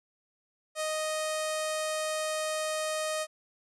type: tone with low-pass filter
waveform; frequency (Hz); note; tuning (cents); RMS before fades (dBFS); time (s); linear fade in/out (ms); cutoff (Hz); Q
sawtooth; 622.3; D#5; 0; -32; 0.75-3.27; 50; 9200; 2.3
effects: none